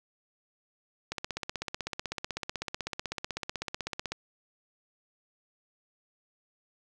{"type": "click train", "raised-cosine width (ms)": 0.2, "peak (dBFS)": -16, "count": 49, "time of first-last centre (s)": [1.12, 4.12], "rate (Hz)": 16, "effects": []}